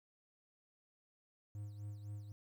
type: tone with tremolo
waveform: triangle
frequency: 103.3 Hz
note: G#2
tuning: 9 cents flat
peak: -40 dBFS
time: 1.55-2.32 s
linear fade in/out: 0 ms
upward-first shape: sine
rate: 3.9 Hz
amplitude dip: 55%
effects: 12-bit